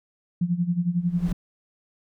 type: tone with tremolo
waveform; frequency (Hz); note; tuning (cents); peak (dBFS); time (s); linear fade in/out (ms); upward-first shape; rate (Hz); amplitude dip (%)
sine; 174.61; F3; 0; -18; 0.41-1.33; 5; sine; 11; 80
type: noise with exponential growth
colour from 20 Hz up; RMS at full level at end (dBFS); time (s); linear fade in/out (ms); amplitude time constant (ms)
brown; -29; 0.92-1.32; 0; 85
effects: none